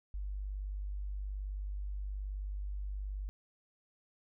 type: tone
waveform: sine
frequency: 49.42 Hz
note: G1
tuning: 15 cents sharp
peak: -36 dBFS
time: 0.14-3.29 s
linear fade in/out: 0 ms
effects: none